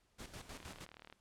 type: noise with tremolo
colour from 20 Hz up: pink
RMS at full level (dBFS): -49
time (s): 0.18-0.86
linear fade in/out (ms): 20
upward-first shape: square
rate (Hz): 6.4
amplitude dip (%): 65
type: click train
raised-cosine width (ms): 0.3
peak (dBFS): -37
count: 23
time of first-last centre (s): 0.55-1.126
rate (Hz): 38.2
effects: pink hiss -75 dBFS RMS until 1.2 s + low-pass 10000 Hz 12 dB/octave